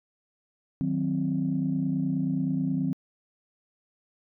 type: chord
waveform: sine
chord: C diminished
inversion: first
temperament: equal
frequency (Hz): 155.56 / 185 / 261.6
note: Eb3 / Gb3 / C4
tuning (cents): 0 / 0 / 0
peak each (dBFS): -29 / -29 / -27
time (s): 0.81-2.93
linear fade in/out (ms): 0
effects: tanh soft clip ceiling -16 dBFS